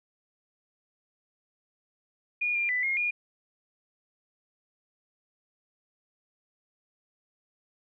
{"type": "tone with pitch steps", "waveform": "sine", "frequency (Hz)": [2439, 2400, 1992, 2142, 2430], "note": ["D#7", "D7", "B6", "C7", "D#7"], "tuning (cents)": [-35, 37, 14, 40, -42], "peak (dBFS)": -25, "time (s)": [2.41, 3.11], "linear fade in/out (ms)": 10, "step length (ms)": 140, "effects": []}